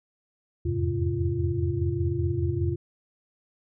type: tone cluster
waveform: sine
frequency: 84.1 / 89.1 / 105.3 / 131.8 / 345.4 Hz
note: E2 / F2 / G#2 / C3 / F4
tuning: +35 / +35 / +24 / +13 / -19 cents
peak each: -30 dBFS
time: 0.65-2.76 s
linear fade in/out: 10 ms
effects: none